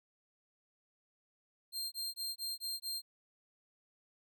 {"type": "tone bursts", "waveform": "sawtooth", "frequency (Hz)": 4186, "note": "C8", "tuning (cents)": 0, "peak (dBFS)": -34, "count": 6, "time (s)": [1.72, 3.02], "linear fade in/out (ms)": 50, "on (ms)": 200, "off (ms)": 20, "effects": []}